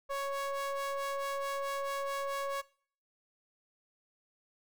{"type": "ring-modulated tone", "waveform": "square", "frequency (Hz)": 278.1, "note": "C#4", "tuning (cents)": 6, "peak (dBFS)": -31, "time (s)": [0.09, 2.62], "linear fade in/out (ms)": 20, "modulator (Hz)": 832, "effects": ["noise-tail reverb RT60 0.5 s tail -22 dB re dry"]}